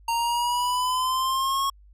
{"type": "exponential sweep", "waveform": "square", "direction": "up", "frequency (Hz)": [924, 1100], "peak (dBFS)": -23, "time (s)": [0.08, 1.7], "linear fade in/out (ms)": 5, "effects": ["added 50 Hz sine -49 dBFS peak until 1.93 s", "resampled to 32000 Hz"]}